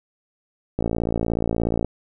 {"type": "click train", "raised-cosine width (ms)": 2, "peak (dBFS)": -9, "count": 61, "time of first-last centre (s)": [0.79, 1.846], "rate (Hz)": 56.8, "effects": []}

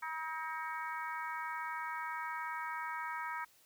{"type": "harmonic tone with a mistuned harmonic", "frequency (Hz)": 318.8, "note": "D#4", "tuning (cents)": 42, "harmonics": [3, 4, 5, 6, 7], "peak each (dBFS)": [-41, -43, -45, -47, -48], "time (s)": [0.02, 3.45], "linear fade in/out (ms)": 10, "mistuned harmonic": 6, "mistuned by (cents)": -39, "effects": ["white hiss -66 dBFS RMS until 3.65 s"]}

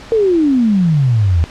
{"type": "exponential sweep", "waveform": "sine", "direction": "down", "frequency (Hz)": [466.2, 77.78], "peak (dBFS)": -9, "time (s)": [0.12, 1.44], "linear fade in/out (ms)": 0, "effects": ["pink hiss -35 dBFS RMS until 1.5 s", "low-pass 5000 Hz 12 dB/octave"]}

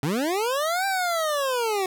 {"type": "linear two-way sweep", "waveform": "25% pulse", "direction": "up then down", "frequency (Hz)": [127.6, 792, 367.2], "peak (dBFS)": -19, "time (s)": [0.03, 1.86], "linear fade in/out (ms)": 2, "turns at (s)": 0.86, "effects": []}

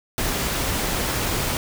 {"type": "noise", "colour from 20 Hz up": "pink", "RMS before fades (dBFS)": -24, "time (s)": [0.18, 1.57], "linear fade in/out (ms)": 0, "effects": []}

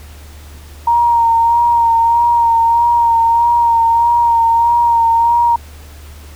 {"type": "tone with vibrato", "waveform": "sine", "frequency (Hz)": 932.3, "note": "A#5", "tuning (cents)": 0, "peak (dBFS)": -8, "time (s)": [0.87, 5.56], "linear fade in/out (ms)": 5, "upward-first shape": "sine", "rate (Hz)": 1.6, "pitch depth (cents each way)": 28, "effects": ["added 74 Hz sine -33 dBFS peak until 6.35 s", "pink hiss -41 dBFS RMS until 6.35 s"]}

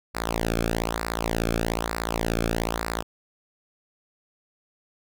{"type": "tone with flanger", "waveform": "sawtooth", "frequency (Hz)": 56.7, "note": "A#1", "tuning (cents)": -47, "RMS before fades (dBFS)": -27, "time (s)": [0.14, 3.03], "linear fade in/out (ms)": 20, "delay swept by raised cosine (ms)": [0.31, 1.05], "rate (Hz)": 1.1, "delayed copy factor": -0.85, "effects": []}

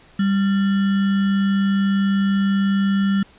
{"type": "tone with sample-and-hold", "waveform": "sine", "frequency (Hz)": 197, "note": "G3", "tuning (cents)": 9, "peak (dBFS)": -15, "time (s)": [0.19, 3.23], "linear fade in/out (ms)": 5, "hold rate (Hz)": 1575, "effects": ["pink hiss -50 dBFS RMS until 3.38 s", "resampled to 8000 Hz"]}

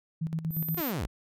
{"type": "tone with tremolo", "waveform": "sine", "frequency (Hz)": 161.2, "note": "E3", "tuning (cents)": -38, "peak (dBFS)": -27, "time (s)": [0.21, 0.81], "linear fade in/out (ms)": 10, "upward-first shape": "square", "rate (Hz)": 8.4, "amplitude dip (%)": 70}
{"type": "tone", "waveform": "sine", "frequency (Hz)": 13660, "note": "G#9", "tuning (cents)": 48, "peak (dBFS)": -33, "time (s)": [0.5, 0.93], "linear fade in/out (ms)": 50}
{"type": "linear sweep", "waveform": "sawtooth", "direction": "down", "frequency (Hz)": [370, 32.1], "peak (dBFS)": -26, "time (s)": [0.77, 1.07], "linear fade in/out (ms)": 10}
{"effects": []}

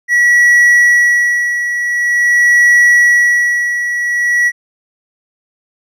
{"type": "tone with tremolo", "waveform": "triangle", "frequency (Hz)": 1933, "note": "B6", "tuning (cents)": -38, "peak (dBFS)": -3, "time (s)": [0.08, 4.52], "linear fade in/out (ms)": 50, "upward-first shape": "sine", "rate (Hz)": 0.46, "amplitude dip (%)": 65, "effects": ["resampled to 32000 Hz"]}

